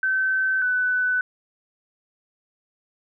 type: tone pair in turn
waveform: sine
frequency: 1536 / 1498.3 Hz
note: G6 / F#6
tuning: -36 / +21 cents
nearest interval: unison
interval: 43 cents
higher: first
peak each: -19 / -19 dBFS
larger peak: neither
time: 0.03-0.62 / 0.62-1.21 s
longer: neither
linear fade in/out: 2 ms
effects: none